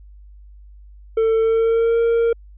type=tone with pitch glide; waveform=triangle; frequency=447.4 to 463.2 Hz; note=A4 to A#4; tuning=+29 to -11 cents; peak=-12 dBFS; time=1.17-2.33 s; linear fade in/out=5 ms; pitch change=+60 cents; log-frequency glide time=1.4-1.99 s; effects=added 50 Hz sine -40 dBFS peak until 2.57 s + resampled to 8000 Hz